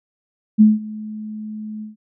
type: tone with ADSR envelope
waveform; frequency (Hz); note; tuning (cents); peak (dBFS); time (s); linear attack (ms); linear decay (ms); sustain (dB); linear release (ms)
sine; 214.5; A3; -44; -5; 0.58-1.96; 29; 180; -22; 140
effects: none